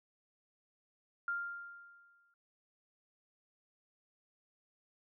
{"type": "tone with exponential decay", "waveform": "sine", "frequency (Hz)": 1396.9, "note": "F6", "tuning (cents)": 0, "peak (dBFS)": -32, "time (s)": [1.28, 2.34], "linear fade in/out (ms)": 2, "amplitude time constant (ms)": 230, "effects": []}